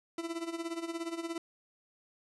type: tone with tremolo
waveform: 40% pulse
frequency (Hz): 333.7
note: E4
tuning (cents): +21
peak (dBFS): -32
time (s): 0.18-1.38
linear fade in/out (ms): 2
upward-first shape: sine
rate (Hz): 17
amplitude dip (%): 75
effects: resampled to 24000 Hz